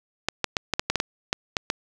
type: clicks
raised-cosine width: 0.2 ms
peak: -5 dBFS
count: 11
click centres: 0.286 / 0.443 / 0.568 / 0.737 / 0.795 / 0.9 / 0.957 / 1.001 / 1.329 / 1.568 / 1.701 s
effects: none